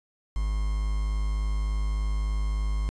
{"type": "tone with quantisation", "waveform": "triangle", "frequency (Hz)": 51.7, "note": "G#1", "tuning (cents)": -7, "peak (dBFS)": -22, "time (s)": [0.36, 2.89], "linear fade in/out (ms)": 0, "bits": 7, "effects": ["resampled to 22050 Hz"]}